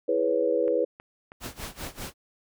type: chord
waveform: sine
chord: C# minor seventh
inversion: first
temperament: equal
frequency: 329.6 / 415.3 / 493.9 / 554.4 Hz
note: E4 / G#4 / B4 / C#5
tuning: 0 / 0 / 0 / 0 cents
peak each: -30 / -29 / -24 / -28 dBFS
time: 0.08-0.85 s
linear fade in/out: 10 ms
type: click train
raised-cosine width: 0.5 ms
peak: -29 dBFS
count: 4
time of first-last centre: 0.68-1.638 s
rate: 3.13 Hz
type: noise with tremolo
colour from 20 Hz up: pink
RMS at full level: -35 dBFS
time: 1.4-2.14 s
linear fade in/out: 50 ms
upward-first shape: sine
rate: 5.1 Hz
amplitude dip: 90%
effects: none